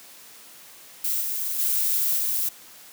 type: noise with level steps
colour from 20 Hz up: violet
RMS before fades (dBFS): -25 / -28 / -23 / -25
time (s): 1.04-2.49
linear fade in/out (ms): 5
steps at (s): 1.2 / 1.58 / 2.17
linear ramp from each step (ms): 20
effects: white hiss -47 dBFS RMS until 2.92 s + high-pass 150 Hz 12 dB/octave